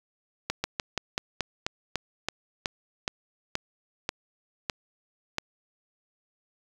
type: slowing click train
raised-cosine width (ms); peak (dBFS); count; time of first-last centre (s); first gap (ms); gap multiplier
0.2; -10; 15; 0.5-5.384; 140; 1.13
effects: 7-bit